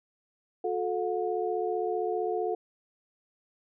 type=tone cluster; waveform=sine; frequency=361 / 436.4 / 721 Hz; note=F#4 / A4 / F#5; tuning=-43 / -14 / -45 cents; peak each=-32 / -30 / -33 dBFS; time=0.64-2.55 s; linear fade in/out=5 ms; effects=none